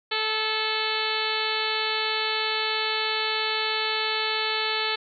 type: harmonic tone with a mistuned harmonic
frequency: 436.9 Hz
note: A4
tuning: 12 cents flat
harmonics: 1 / 2 / 3 / 4 / 5 / 6 / 7 / 8 / 9 / 10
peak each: -33 / -33 / -33 / -33 / -33 / -33 / -33 / -33 / -33 / -33 dBFS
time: 0.11-4.96 s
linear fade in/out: 10 ms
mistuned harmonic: 4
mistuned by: -17 cents
effects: none